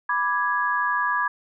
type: chord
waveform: sine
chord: G# diminished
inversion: first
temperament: equal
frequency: 987.8 / 1174.7 / 1661.2 Hz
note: B5 / D6 / G#6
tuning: 0 / 0 / 0 cents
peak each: -25 / -26 / -24 dBFS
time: 0.09-1.28 s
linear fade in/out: 5 ms
effects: none